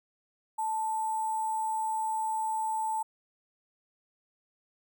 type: tone with sample-and-hold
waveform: sine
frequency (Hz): 880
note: A5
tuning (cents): 0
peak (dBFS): -28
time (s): 0.58-3.03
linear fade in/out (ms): 10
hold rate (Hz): 8820
effects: none